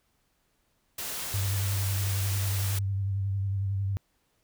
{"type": "noise", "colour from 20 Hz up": "white", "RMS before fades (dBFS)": -35, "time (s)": [0.98, 2.79], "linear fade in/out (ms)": 5}
{"type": "tone with vibrato", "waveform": "sine", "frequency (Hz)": 98, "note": "G2", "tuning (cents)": 0, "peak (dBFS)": -26, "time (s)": [1.34, 3.97], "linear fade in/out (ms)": 0, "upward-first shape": "sine", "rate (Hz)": 11, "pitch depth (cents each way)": 36}
{"effects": ["pink hiss -72 dBFS RMS until 4.43 s"]}